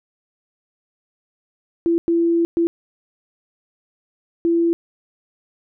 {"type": "tone bursts at uneven times", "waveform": "sine", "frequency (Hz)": 337, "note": "E4", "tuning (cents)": 38, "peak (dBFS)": -14, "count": 4, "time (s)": [[1.86, 1.98], [2.08, 2.45], [2.57, 2.67], [4.45, 4.73]], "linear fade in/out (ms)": 0, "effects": []}